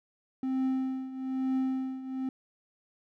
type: tone with tremolo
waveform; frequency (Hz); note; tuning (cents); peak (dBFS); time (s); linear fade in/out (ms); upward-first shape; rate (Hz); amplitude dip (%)
triangle; 262.1; C4; +3; -23; 0.43-2.29; 2; triangle; 1.1; 80
effects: none